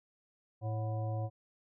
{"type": "harmonic tone with a mistuned harmonic", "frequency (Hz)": 110, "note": "A2", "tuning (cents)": 0, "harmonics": [1, 3, 5, 7, 9], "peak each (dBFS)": [-33, -48, -43, -44, -54], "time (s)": [0.61, 1.3], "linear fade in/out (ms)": 50, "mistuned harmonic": 7, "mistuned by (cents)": -85, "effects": []}